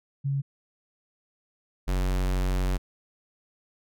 sine / square tone pair in turn, 138.59 / 46.25 Hz, C#3 / F#1, 0 / 0 cents, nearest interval octave + perfect fifth, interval 1900 cents, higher first, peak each -24 dBFS, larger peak neither, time 0.24-0.42 / 1.87-2.78 s, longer second, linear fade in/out 20 ms, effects none

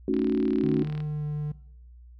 sine chord, D# half-diminished seventh, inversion second, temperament equal, 220 / 277.2 / 311.1 / 370 Hz, A3 / C#4 / D#4 / F#4, 0 / 0 / 0 / 0 cents, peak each -29 / -26 / -31 / -26 dBFS, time 0.08-0.83 s, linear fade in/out 2 ms
click train, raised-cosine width 0.3 ms, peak -27 dBFS, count 34, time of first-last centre 0.14-1.004 s, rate 38.2 Hz
triangle tone with pitch glide, 151.1 to 149.19 Hz, D3 to D3, +50 to +28 cents, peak -26 dBFS, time 0.63-1.52 s, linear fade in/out 5 ms, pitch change -22 cents, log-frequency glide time 1.04-1.26 s
effects noise-tail reverb RT60 0.7 s tail -18 dB re dry + added 60 Hz sine -46 dBFS peak until 2.19 s

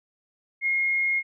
sine tone, 2147 Hz, C7, 44 cents sharp, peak -21 dBFS, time 0.61-1.23 s, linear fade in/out 50 ms, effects none

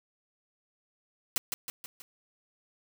white noise with echo, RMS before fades -28 dBFS, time 1.36-1.38 s, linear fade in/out 0 ms, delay 160 ms, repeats 4, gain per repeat -5 dB, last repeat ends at 2.02 s, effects none

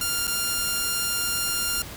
5% pulse tone with dropouts, 1399 Hz, F6, 3 cents sharp, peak -12 dBFS, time 0.01-1.82 s, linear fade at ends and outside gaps 2 ms, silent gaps 0.27-0.277 s, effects pink hiss -39 dBFS RMS until 1.96 s

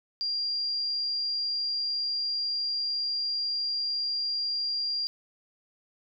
sine tone, 4777 Hz, D8, 29 cents sharp, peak -27 dBFS, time 0.21-5.07 s, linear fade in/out 0 ms, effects none

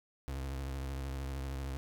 35% pulse tone with vibrato, 67.4 Hz, C#2, 48 cents flat, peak -35 dBFS, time 0.28-1.77 s, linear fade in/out 0 ms, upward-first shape triangle, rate 13 Hz, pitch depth 74 cents each way, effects none

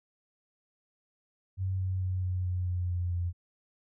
sine tone with pitch steps, 94.5 / 93.47 / 92.45 / 91.44 / 90.44 / 89.45 / 88.48 / 87.51 Hz, F#2 / F#2 / F#2 / F#2 / F#2 / F2 / F2 / F2, +37 / +18 / -1 / -20 / -39 / +42 / +23 / +4 cents, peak -28 dBFS, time 1.57-3.33 s, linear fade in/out 50 ms, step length 220 ms, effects none

